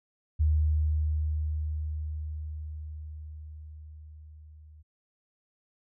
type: tone with level ramp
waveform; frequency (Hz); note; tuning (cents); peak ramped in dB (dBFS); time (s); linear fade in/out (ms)
sine; 76.7; D#2; -24; -20 to -49; 0.39-4.83; 20
effects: none